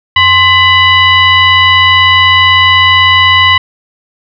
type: tone with frequency modulation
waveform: sine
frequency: 2002 Hz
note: B6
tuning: 23 cents sharp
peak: -3 dBFS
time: 0.16-3.58 s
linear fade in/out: 5 ms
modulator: 956 Hz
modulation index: 1.3
effects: none